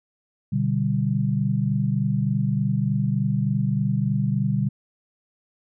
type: chord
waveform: sine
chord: G major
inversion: first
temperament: equal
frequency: 123.47 / 146.83 / 196 Hz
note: B2 / D3 / G3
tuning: 0 / 0 / 0 cents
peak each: -24 dBFS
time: 0.52-4.69 s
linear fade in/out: 10 ms
effects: none